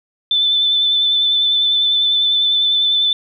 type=tone with vibrato; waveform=sine; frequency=3520 Hz; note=A7; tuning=in tune; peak=-12 dBFS; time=0.31-3.13 s; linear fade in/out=2 ms; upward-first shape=sine; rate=10 Hz; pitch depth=19 cents each way; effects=none